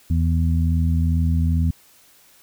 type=harmonic tone; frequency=82.41 Hz; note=E2; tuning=in tune; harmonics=1 / 2 / 3; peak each=-17 / -23 / -27 dBFS; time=0.1-1.71 s; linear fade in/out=5 ms; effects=white hiss -53 dBFS RMS until 2.42 s